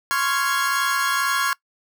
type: chord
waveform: 40% pulse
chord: Db major seventh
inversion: third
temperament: equal with one note detuned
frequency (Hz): 1046.5 / 1108.7 / 1389.7 / 1661.2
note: C6 / Db6 / F6 / Ab6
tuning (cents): 0 / 0 / -9 / 0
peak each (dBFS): -27 / -24 / -24 / -23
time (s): 0.11-1.53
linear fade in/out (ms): 0
effects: noise-tail reverb RT60 0.1 s tail -22 dB re dry